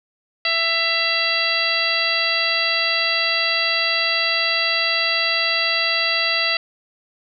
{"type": "harmonic tone with a mistuned harmonic", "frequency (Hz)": 664, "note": "E5", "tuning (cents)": 12, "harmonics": [1, 2, 3, 4, 5, 6, 7], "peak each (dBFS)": [-29, -28, -23, -23, -28, -26, -23], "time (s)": [0.45, 6.57], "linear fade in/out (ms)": 2, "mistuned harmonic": 4, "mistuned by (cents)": 40, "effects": []}